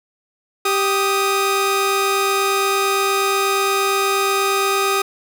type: tone pair together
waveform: sawtooth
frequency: 392 / 1244.5 Hz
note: G4 / D#6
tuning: 0 / 0 cents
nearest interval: octave + minor sixth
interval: 2000 cents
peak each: -15 dBFS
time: 0.65-5.02 s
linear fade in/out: 5 ms
effects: none